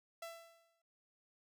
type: tone with exponential decay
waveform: sawtooth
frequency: 668 Hz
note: E5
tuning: 23 cents sharp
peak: -39 dBFS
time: 0.22-0.82 s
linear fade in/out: 5 ms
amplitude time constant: 130 ms
effects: none